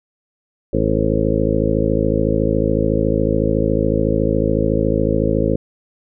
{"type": "harmonic tone", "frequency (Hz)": 53.9, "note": "A1", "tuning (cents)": -35, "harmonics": [1, 2, 3, 4, 5, 6, 8, 9, 10], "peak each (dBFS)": [-23, -23, -23, -23, -23, -23, -23, -23, -23], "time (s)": [0.73, 5.56], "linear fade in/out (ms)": 5, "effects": []}